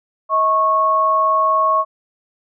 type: tone pair together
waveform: sine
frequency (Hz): 636.3 / 1099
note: D#5 / C#6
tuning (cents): +39 / -15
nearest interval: major sixth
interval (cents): 946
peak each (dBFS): -20 / -13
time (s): 0.29-1.85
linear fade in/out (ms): 50
effects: none